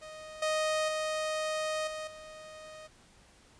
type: tone with level steps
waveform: sawtooth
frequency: 622.3 Hz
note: D#5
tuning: in tune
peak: -40 / -24 / -27 / -33 / -42 dBFS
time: 0.01-2.88 s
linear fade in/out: 20 ms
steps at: 0.42 / 0.88 / 1.87 / 2.07 s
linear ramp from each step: 5 ms
effects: pink hiss -60 dBFS RMS until 3.59 s + resampled to 22050 Hz